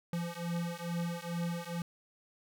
square beating tone pair, 170 / 172.3 Hz, F3 / F3, -46 / -23 cents, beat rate 2.3 Hz, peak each -38 / -38 dBFS, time 0.13-1.82 s, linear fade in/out 2 ms, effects none

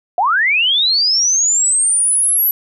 sine linear sweep, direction up, 665 to 11880 Hz, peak -11 dBFS, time 0.18-2.51 s, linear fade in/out 2 ms, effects none

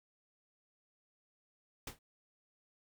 pink noise with exponential decay, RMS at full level -38 dBFS, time 1.87-1.99 s, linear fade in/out 5 ms, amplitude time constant 26 ms, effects none

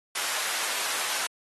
pink high-pass noise, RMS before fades -30 dBFS, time 0.15-1.27 s, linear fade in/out 5 ms, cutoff 980 Hz, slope 12 dB/octave, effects AAC 32 kbps

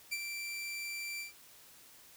sawtooth tone with ADSR envelope, 2347 Hz, D7, 2 cents flat, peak -29 dBFS, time 0.11-1.33 s, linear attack 18 ms, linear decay 43 ms, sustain -6 dB, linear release 130 ms, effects white hiss -58 dBFS RMS until 2.16 s

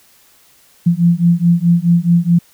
sine beating tone pair, 169.3 / 174 Hz, E3 / F3, +46 / -6 cents, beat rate 4.7 Hz, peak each -12 dBFS, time 0.86-2.39 s, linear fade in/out 10 ms, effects white hiss -50 dBFS RMS until 2.53 s

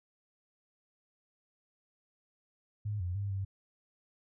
sine tone with pitch steps, 104.5 / 89.1 / 100.2 / 97.2 Hz, G#2 / F2 / G2 / G2, +11 / +35 / +38 / -14 cents, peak -32 dBFS, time 2.85-3.45 s, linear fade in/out 10 ms, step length 150 ms, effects none

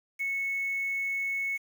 sine tone with quantisation, 2203 Hz, C#7, 11 cents flat, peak -28 dBFS, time 0.19-1.58 s, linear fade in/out 20 ms, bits 8, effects none

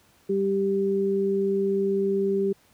sine tone pair together, 196 / 392.3 Hz, G3 / G4, 0 / +1 cents, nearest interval octave, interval 1201 cents, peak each -27 / -22 dBFS, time 0.29-2.53 s, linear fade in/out 10 ms, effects pink hiss -60 dBFS RMS until 2.73 s + high-pass 60 Hz 12 dB/octave

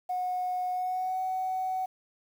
sine tone with pitch glide, 730 to 749.2 Hz, F#5 to F#5, -24 to +21 cents, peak -27 dBFS, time 0.09-1.86 s, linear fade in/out 10 ms, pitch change +45 cents, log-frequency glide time 0.72-1.19 s, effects tanh soft clip ceiling -24 dBFS + 9-bit

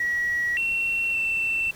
sine tone with pitch steps, 1920 / 2717 / 2683 Hz, B6 / F7 / E7, -49 / -48 / +30 cents, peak -21 dBFS, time 0-1.71 s, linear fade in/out 5 ms, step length 570 ms, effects tanh soft clip ceiling -18 dBFS + pink hiss -46 dBFS RMS until 1.75 s

